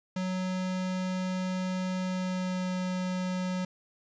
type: tone with pitch glide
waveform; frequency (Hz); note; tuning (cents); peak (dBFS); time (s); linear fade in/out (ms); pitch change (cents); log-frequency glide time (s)
square; 185 to 183.62; F#3 to F#3; 0 to -13; -30; 0.16-3.65; 5; -13; 2-2.69
effects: resampled to 16000 Hz + 10-bit